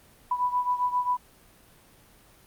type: beating tone pair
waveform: sine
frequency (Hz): 987.8 / 995.3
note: B5 / B5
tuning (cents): 0 / +13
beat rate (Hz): 7.5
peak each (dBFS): -25 / -29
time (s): 0.31-1.17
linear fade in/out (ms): 5
effects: pink hiss -56 dBFS RMS until 2.46 s + Opus 32 kbps